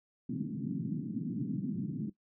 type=band-pass noise; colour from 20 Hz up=white; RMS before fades=-36 dBFS; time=0.29-2.1 s; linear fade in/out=5 ms; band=130 to 280 Hz; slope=48 dB/octave; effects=noise-tail reverb RT60 0.1 s tail -17 dB re dry